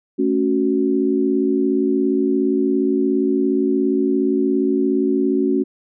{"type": "chord", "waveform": "sine", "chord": "F# minor", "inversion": "first", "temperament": "equal", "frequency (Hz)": [220, 277.2, 370], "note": ["A3", "C#4", "F#4"], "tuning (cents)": [0, 0, 0], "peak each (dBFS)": [-22, -18, -19], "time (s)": [0.18, 5.64], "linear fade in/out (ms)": 20, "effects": []}